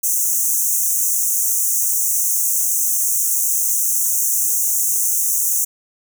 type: high-pass noise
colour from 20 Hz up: pink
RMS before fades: -18 dBFS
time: 0.03-5.65 s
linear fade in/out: 10 ms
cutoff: 6000 Hz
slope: 96 dB/octave
effects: none